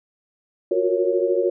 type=chord; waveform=sine; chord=Gb major seventh; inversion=third; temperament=equal with one note detuned; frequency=356.8 / 370 / 466.2 / 554.4 Hz; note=F4 / Gb4 / Bb4 / Db5; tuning=+37 / 0 / 0 / 0 cents; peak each=-23 dBFS; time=0.71-1.5 s; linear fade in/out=5 ms; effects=none